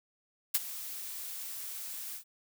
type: noise with ADSR envelope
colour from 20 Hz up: blue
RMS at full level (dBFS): -25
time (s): 0.54-2.24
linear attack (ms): 11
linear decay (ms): 32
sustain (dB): -16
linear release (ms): 96
effects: none